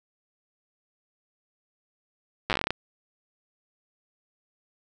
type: slowing click train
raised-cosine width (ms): 0.3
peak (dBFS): -9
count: 12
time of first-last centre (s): 2.5-2.706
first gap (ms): 8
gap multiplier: 1.16
effects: none